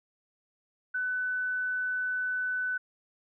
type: tone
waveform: sine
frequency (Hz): 1500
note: F#6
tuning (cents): +23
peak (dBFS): -28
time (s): 0.94-2.78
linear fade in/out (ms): 10
effects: none